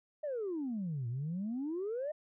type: exponential two-way sweep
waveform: sine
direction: down then up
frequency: 626 to 114.5 to 626 Hz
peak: -33 dBFS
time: 0.23-2.12 s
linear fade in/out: 10 ms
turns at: 1.08 s
effects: tanh soft clip ceiling -31 dBFS